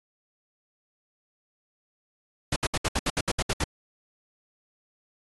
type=noise bursts; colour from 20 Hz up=pink; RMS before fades=-25 dBFS; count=11; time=2.52-3.641 s; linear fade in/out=5 ms; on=41 ms; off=67 ms; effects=low-pass 10000 Hz 12 dB/octave + AAC 32 kbps